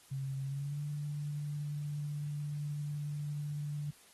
sine tone with pitch glide, 135.6 to 147.02 Hz, C#3 to D3, -38 to +2 cents, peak -35 dBFS, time 0.11-3.91 s, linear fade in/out 10 ms, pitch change +140 cents, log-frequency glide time 0.44-0.81 s, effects white hiss -61 dBFS RMS until 4.13 s + AAC 32 kbps

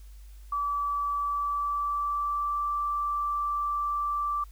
sine tone with pitch glide, 1153 to 1169.1 Hz, D6 to D6, -32 to -8 cents, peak -26 dBFS, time 0.52-4.44 s, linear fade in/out 5 ms, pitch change +24 cents, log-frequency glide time 1.14-2.69 s, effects added 50 Hz sine -44 dBFS peak until 4.51 s + white hiss -62 dBFS RMS until 4.51 s

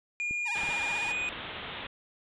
triangle tone with pitch glide, 2424 to 2479 Hz, D#7 to D#7, -46 to -7 cents, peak -28 dBFS, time 0.2-1.29 s, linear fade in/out 0 ms, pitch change +39 cents, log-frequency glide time 0.87-1.16 s
clicks, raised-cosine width 3 ms, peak -30 dBFS, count 3, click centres 0.31 / 0.635 / 0.69 s
sawtooth tone with vibrato, 880 Hz, A5, in tune, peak -33 dBFS, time 0.45-1.13 s, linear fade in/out 20 ms, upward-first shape sine, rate 16 Hz, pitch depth 150 cents each way
white low-pass noise, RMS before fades -40 dBFS, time 0.55-1.87 s, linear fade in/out 5 ms, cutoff 3700 Hz, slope 96 dB/octave
effects resampled to 22050 Hz

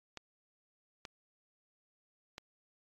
clicks, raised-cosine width 0.2 ms, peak -26 dBFS, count 3, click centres 0.173 / 1.052 / 2.381 s, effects AAC 32 kbps

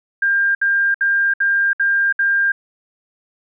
sine tone bursts, 1599 Hz, G6, 34 cents sharp, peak -13 dBFS, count 6, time 0.22-2.52 s, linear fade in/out 5 ms, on 330 ms, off 64 ms, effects none

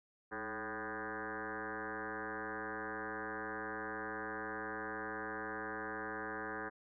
sine tone with frequency modulation, 999 Hz, B5, 20 cents sharp, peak -39 dBFS, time 0.31-6.7 s, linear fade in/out 20 ms, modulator 114 Hz, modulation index 6.6, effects none

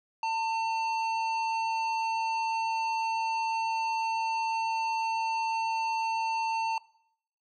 triangle tone with hard clipping, 899 Hz, A5, 37 cents sharp, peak -29 dBFS, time 0.23-6.78 s, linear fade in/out 2 ms, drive 16 dB, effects noise-tail reverb RT60 0.7 s tail -21 dB re dry + low-pass 6000 Hz 12 dB/octave

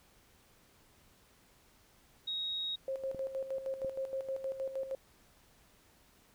sine tone, 3774 Hz, A#7, 21 cents sharp, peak -34 dBFS, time 2.27-2.76 s, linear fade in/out 10 ms
sine tone with tremolo, 534 Hz, C5, 35 cents sharp, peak -33 dBFS, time 2.88-4.95 s, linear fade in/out 2 ms, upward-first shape square, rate 6.4 Hz, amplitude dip 65%
clicks, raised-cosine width 2 ms, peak -32 dBFS, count 2, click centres 3.147 / 3.847 s
effects pink hiss -65 dBFS RMS until 6.34 s

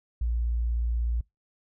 sine tone, 58.27 Hz, A#1, in tune, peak -24 dBFS, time 0.21-1.21 s, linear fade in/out 5 ms, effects noise-tail reverb RT60 0.2 s tail -25 dB re dry

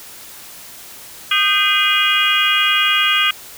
harmonic tone with a mistuned harmonic, 410 Hz, G#4, 22 cents flat, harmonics 3 / 4 / 5 / 6 / 7 / 8, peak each -20 / -21 / -22 / -19 / -18 / -19 dBFS, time 1.31-3.31 s, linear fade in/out 5 ms, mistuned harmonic 4, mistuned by -90 cents, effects white hiss -37 dBFS RMS until 3.57 s

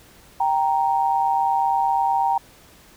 sine tone pair together, 784 / 932.3 Hz, G5 / A#5, 0 / 0 cents, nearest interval minor third, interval 300 cents, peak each -20 / -20 dBFS, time 0.4-2.38 s, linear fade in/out 5 ms, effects pink hiss -50 dBFS RMS until 2.96 s

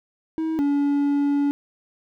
triangle tone pair in turn, 320 / 285.1 Hz, D#4 / C#4, +49 / +49 cents, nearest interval major second, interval 200 cents, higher first, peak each -20 / -16 dBFS, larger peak second, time 0.38-0.59 / 0.59-1.51 s, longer second, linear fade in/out 0 ms, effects none

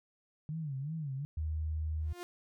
sine tone with vibrato, 146.83 Hz, D3, in tune, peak -35 dBFS, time 0.49-1.25 s, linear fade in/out 0 ms, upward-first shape sine, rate 2.7 Hz, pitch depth 180 cents each way
sine tone, 78.1 Hz, D#2, 7 cents sharp, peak -32 dBFS, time 1.37-2.13 s, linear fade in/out 5 ms
sawtooth tone with exponential growth, 352.7 Hz, F4, 17 cents sharp, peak -35 dBFS, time 1.99-2.23 s, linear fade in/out 0 ms, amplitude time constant 51 ms
effects none

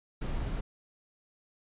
brown noise, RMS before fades -33 dBFS, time 0.21-0.61 s, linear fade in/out 10 ms, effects resampled to 8000 Hz

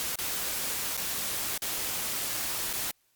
white noise with dropouts, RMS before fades -32 dBFS, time 0-2.91 s, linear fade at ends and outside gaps 0 ms, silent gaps 0.156-0.187 / 0.968-0.976 / 1.577-1.621 / 2.729-2.736 s, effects white hiss -70 dBFS RMS until 3.15 s + Opus 48 kbps

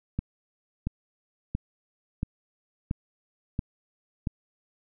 click train, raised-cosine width 5 ms, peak -15 dBFS, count 7, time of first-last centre 0.19-4.272 s, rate 1.47 Hz, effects none

